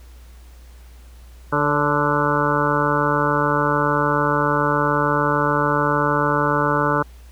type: harmonic tone with a mistuned harmonic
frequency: 146.83 Hz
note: D3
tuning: in tune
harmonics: 1 / 2 / 3 / 4 / 6 / 7 / 8 / 9 / 10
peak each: -25 / -25 / -25 / -25 / -25 / -25 / -25 / -25 / -25 dBFS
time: 1.52-7.03 s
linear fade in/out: 10 ms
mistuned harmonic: 4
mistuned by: -28 cents
effects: added 60 Hz sine -40 dBFS peak until 7.31 s + pink hiss -53 dBFS RMS until 7.31 s